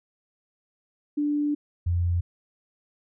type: tone pair in turn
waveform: sine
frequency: 293.7 / 87.04 Hz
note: D4 / F2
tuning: 0 / -5 cents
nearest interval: octave + major sixth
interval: 2105 cents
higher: first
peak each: -22 / -21 dBFS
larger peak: second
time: 1.17-1.55 / 1.86-2.21 s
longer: first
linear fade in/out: 10 ms
effects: none